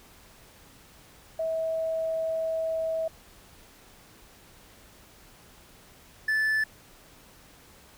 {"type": "tone pair in turn", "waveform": ["sine", "triangle"], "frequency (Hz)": [647, 1747.9], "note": ["E5", "A6"], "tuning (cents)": [-32, -12], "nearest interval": "octave + perfect fourth", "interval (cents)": 1720, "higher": "second", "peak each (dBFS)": [-26, -21], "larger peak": "second", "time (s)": [[1.39, 3.08], [6.28, 6.64]], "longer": "first", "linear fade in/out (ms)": 5, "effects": ["pink hiss -54 dBFS RMS until 7.97 s"]}